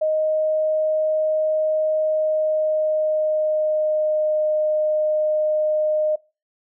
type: tone with pitch glide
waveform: sine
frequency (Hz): 622.3 to 614.1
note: D#5 to D#5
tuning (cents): 0 to -23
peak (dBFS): -17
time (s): 0.01-6.16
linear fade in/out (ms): 10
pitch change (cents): -23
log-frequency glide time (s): 2-4.46
effects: noise-tail reverb RT60 0.3 s tail -22 dB re dry